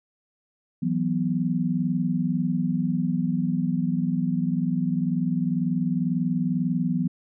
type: chord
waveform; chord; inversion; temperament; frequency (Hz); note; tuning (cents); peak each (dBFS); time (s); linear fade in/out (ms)
sine; E suspended second; none; equal; 164.81 / 185 / 246.9; E3 / F#3 / B3; 0 / 0 / 0; -26; 0.82-7.08; 10
effects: none